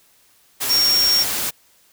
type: tone in noise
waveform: sine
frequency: 5540 Hz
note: F8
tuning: 15 cents flat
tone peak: -14 dBFS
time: 0.69-1.24 s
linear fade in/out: 20 ms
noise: white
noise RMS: -23 dBFS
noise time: 0.6-1.51 s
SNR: +6 dB
effects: white hiss -56 dBFS RMS until 1.92 s